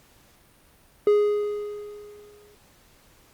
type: tone with exponential decay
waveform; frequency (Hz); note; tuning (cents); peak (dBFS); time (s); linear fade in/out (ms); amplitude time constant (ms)
triangle; 415.3; G#4; 0; -12; 1.07-2.55; 2; 320
effects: pink hiss -57 dBFS RMS until 3.33 s + Opus 48 kbps